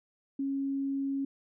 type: tone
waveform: sine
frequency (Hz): 274.4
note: C#4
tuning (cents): -17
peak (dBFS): -29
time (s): 0.39-1.25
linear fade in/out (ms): 5
effects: none